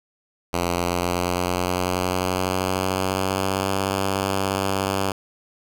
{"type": "tone with pitch glide", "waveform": "5% pulse", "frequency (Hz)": [87.31, 96.88], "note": ["F2", "G2"], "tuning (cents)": [0, -20], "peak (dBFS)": -10, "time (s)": [0.53, 5.12], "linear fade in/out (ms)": 5, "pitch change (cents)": 180, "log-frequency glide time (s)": [0.68, 3.76], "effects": []}